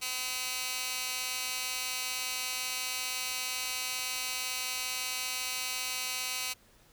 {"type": "tone with high-pass filter", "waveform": "15% pulse", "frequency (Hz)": 254.6, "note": "C4", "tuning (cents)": -47, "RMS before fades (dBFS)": -35, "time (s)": [0.01, 6.54], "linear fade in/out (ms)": 20, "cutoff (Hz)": 2800, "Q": 0.71, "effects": ["pink hiss -62 dBFS RMS until 6.92 s"]}